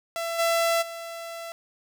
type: tone with level steps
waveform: sawtooth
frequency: 670 Hz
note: E5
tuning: 28 cents sharp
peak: -24 / -17 / -31 dBFS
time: 0.16-1.52 s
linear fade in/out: 0 ms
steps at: 0.38 / 0.81 s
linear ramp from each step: 20 ms
effects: none